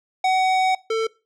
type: tone pair in turn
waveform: square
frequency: 751 / 446.5 Hz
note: F#5 / A4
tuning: +26 / +25 cents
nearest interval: major sixth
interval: 901 cents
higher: first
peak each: -17 / -20 dBFS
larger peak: first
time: 0.24-0.75 / 0.9-1.07 s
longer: first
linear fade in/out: 5 ms
effects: noise-tail reverb RT60 0.3 s tail -22 dB re dry + low-pass 5000 Hz 12 dB/octave